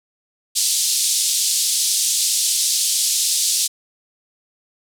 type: band-pass noise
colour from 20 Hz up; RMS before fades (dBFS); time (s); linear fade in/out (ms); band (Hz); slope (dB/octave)
white; -19; 0.55-3.68; 20; 3700 to 9800; 24
effects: none